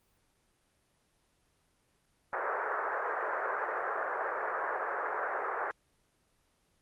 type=band-pass noise; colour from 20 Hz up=white; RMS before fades=-34 dBFS; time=2.33-5.71 s; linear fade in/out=0 ms; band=400 to 1700 Hz; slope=48 dB/octave; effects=pink hiss -72 dBFS RMS until 6.81 s + Opus 24 kbps